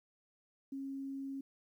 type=tone; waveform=sine; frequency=272.3 Hz; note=C#4; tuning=31 cents flat; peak=-39 dBFS; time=0.72-1.41 s; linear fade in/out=5 ms; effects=12-bit